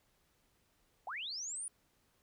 sine linear sweep, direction up, 659.3 to 9850 Hz, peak -39 dBFS, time 1.07-1.68 s, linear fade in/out 2 ms, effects pink hiss -74 dBFS RMS until 2.22 s

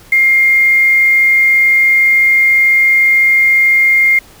sine tone with quantisation, 2119 Hz, C7, 21 cents sharp, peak -6 dBFS, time 0.12-4.19 s, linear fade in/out 5 ms, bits 5, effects pink hiss -41 dBFS RMS until 4.4 s

